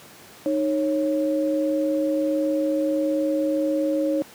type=tone pair together; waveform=sine; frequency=308.5 / 550 Hz; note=D#4 / C#5; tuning=-15 / -14 cents; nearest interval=minor seventh; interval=1001 cents; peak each=-22 / -23 dBFS; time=0.46-4.22 s; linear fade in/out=0 ms; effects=pink hiss -46 dBFS RMS until 4.34 s + high-pass 150 Hz 12 dB/octave